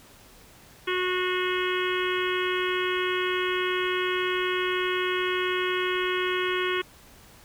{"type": "harmonic tone with a mistuned harmonic", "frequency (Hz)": 366, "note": "F#4", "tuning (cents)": -19, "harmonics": [1, 3, 4, 5, 6, 7, 8, 9], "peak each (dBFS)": [-27, -32, -33, -34, -35, -35, -36, -37], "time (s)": [0.87, 6.82], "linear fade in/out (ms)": 10, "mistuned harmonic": 6, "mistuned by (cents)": -34, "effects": ["pink hiss -52 dBFS RMS until 7.44 s"]}